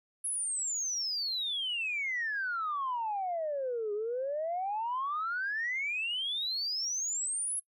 sine exponential two-way sweep, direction down then up, 10860 to 406.5 to 10860 Hz, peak -30 dBFS, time 0.24-7.6 s, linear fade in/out 10 ms, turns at 3.93 s, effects noise-tail reverb RT60 0.1 s tail -25 dB re dry + tanh soft clip ceiling -26 dBFS

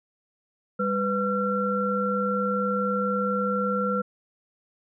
sine tone cluster, 199.7 / 497.4 / 1362 Hz, G3 / B4 / F6, +32 / +12 / -44 cents, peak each -27 dBFS, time 0.79-4.02 s, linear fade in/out 10 ms, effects none

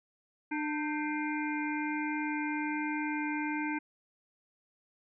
harmonic tone with a mistuned harmonic, 299.8 Hz, D4, 36 cents sharp, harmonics 1 / 3 / 5 / 7 / 8, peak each -33 / -38 / -40 / -41 / -42 dBFS, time 0.51-3.79 s, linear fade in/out 10 ms, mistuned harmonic 5, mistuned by +68 cents, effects none

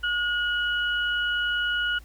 sine tone pair together, 1440 / 2930 Hz, F#6 / F#7, -47 / -18 cents, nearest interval octave, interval 1229 cents, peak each -24 / -29 dBFS, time 0.03-1.99 s, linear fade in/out 10 ms, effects added 55 Hz sine -44 dBFS peak until 2.04 s + pink hiss -56 dBFS RMS until 2.04 s

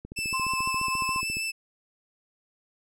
click train, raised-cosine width 3 ms, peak -26 dBFS, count 20, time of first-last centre 0.05-1.369 s, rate 14.4 Hz
sawtooth tone with vibrato, 2637 Hz, E7, in tune, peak -25 dBFS, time 0.16-1.52 s, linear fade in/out 20 ms, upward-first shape sine, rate 6.4 Hz, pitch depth 11 cents each way
sine tone with tremolo, 1046.5 Hz, C6, in tune, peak -26 dBFS, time 0.33-1.21 s, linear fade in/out 10 ms, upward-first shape sine, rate 12 Hz, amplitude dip 45%
effects low-pass 12000 Hz 12 dB/octave

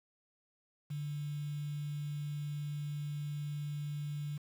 sine tone with quantisation, 146.83 Hz, D3, in tune, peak -36 dBFS, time 0.9-4.38 s, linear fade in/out 10 ms, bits 9, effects none

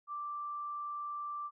sine tone, 1174.7 Hz, D6, in tune, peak -37 dBFS, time 0.07-1.51 s, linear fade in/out 50 ms, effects none

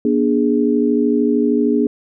sine chord, G# diminished, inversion first, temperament equal with one note detuned, 240.6 / 293.7 / 415.3 Hz, B3 / D4 / G#4, -45 / 0 / 0 cents, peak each -16 / -17 / -18 dBFS, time 0.05-1.87 s, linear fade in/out 2 ms, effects none

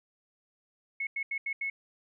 sine tone bursts at uneven times, 2191 Hz, C#7, 21 cents flat, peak -30 dBFS, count 5, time 1-1.07 / 1.16-1.23 / 1.31-1.38 / 1.46-1.53 / 1.61-1.7 s, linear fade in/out 5 ms, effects none

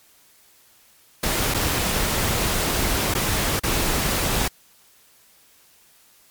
pink noise with dropouts, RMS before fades -22 dBFS, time 1.23-4.48 s, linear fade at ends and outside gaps 5 ms, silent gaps 1.54-1.544 / 3.14-3.149 / 3.595-3.634 s, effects white hiss -55 dBFS RMS until 6.3 s + MP3 96 kbps

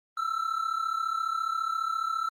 triangle tone pair together, 1312.4 / 1347 Hz, E6 / E6, -8 / +37 cents, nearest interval unison, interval 45 cents, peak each -28 / -29 dBFS, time 0.17-2.29 s, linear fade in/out 5 ms, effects Opus 24 kbps

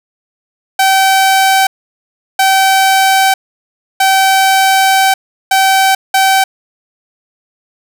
sawtooth tone bursts at uneven times, 770 Hz, G5, 31 cents flat, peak -3 dBFS, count 5, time 0.79-1.67 / 2.39-3.34 / 4-5.14 / 5.51-5.95 / 6.14-6.44 s, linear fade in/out 5 ms, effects none

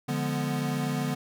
square chord, D diminished seventh, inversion none, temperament equal, 146.83 / 174.61 / 207.7 / 246.9 Hz, D3 / F3 / Ab3 / Cb4, 0 / 0 / 0 / 0 cents, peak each -31 / -36 / -37 / -32 dBFS, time 0.08-1.15 s, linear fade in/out 10 ms, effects none

